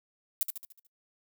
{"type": "noise with echo", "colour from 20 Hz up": "violet", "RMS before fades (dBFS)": -27, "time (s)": [0.41, 0.43], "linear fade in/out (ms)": 0, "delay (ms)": 73, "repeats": 6, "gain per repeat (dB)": -6, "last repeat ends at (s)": 0.868, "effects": ["noise-tail reverb RT60 0.1 s tail -24 dB re dry"]}